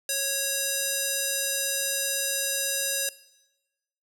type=tone with band-pass filter; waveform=square; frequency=551 Hz; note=C#5; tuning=11 cents flat; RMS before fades=-28 dBFS; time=0.09-3.09 s; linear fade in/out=2 ms; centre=9100 Hz; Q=1; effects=noise-tail reverb RT60 1.0 s tail -19 dB re dry

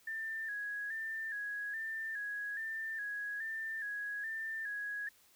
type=tone with vibrato; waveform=sine; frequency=1725 Hz; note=A6; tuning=35 cents flat; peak=-37 dBFS; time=0.07-5.09 s; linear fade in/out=5 ms; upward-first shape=square; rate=1.2 Hz; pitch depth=62 cents each way; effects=white hiss -66 dBFS RMS until 5.35 s

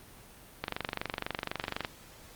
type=click train; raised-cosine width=0.3 ms; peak=-15 dBFS; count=30; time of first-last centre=0.64-1.848 s; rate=24 Hz; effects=pink hiss -53 dBFS RMS until 2.35 s + Opus 32 kbps

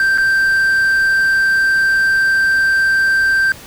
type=tone with dropouts; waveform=triangle; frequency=1568 Hz; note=G6; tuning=in tune; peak=-9 dBFS; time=0-3.52 s; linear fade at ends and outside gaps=1 ms; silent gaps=0.176-0.182 s; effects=pink hiss -36 dBFS RMS until 3.66 s

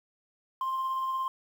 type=tone with tremolo; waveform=sine; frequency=1052 Hz; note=C6; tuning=9 cents sharp; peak=-25 dBFS; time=0.61-1.28 s; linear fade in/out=2 ms; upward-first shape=sine; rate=17 Hz; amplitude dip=30%; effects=tanh soft clip ceiling -26 dBFS + 9-bit

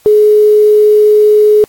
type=tone with quantisation; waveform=sine; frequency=422.5 Hz; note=G#4; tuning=30 cents sharp; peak=-3 dBFS; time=0.06-1.64 s; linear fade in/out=0 ms; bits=5; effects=white hiss -47 dBFS RMS until 1.68 s + AAC 64 kbps

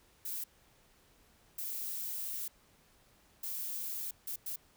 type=noise bursts at uneven times; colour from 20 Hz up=violet; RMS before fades=-39 dBFS; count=5; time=0.25-0.44 / 1.58-2.48 / 3.43-4.11 / 4.27-4.36 / 4.46-4.56 s; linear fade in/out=5 ms; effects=pink hiss -66 dBFS RMS until 4.76 s

